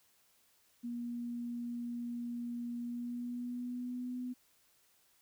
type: tone with pitch glide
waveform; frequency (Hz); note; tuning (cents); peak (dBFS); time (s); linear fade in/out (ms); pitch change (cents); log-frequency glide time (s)
sine; 238.8 to 249.7; A#3 to B3; +42 to +19; -37; 0.83-4.34; 20; +77; 2.79-4.18
effects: white hiss -70 dBFS RMS until 5.21 s